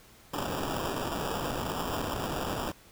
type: noise with sample-and-hold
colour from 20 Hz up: violet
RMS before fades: -33 dBFS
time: 0.33-2.72 s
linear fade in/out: 10 ms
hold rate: 2100 Hz
effects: pink hiss -56 dBFS RMS until 2.91 s